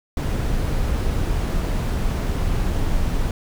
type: noise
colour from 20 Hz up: brown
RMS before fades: -21 dBFS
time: 0.17-3.31 s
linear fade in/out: 2 ms
effects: none